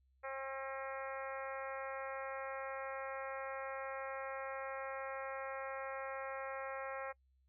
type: harmonic tone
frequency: 268.7 Hz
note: C4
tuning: 46 cents sharp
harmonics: 2 / 3 / 4 / 5 / 6 / 7 / 8 / 9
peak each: -44 / -49 / -49 / -49 / -53 / -52 / -54 / -57 dBFS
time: 0.23-7.13 s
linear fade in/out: 20 ms
effects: noise-tail reverb RT60 0.1 s tail -24 dB re dry + added 65 Hz sine -70 dBFS peak until 7.48 s